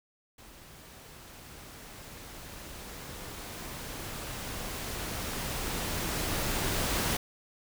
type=noise with level ramp; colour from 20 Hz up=pink; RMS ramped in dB=-52 to -29 dBFS; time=0.38-7.17 s; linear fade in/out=5 ms; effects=none